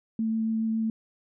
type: tone with vibrato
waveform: sine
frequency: 222.6 Hz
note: A3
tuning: 20 cents sharp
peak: -24 dBFS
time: 0.19-0.9 s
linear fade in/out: 2 ms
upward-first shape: triangle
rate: 7.2 Hz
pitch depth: 10 cents each way
effects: none